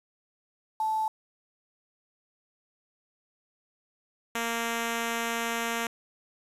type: tone pair in turn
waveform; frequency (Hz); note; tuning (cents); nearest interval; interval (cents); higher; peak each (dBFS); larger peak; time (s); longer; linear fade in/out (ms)
sine / 5% pulse; 874 / 231.5; A5 / A#3; -12 / -12; octave + major seventh; 2300; first; -25 / -17; second; 0.8-1.08 / 4.35-5.87; second; 2
effects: resampled to 32000 Hz + 8-bit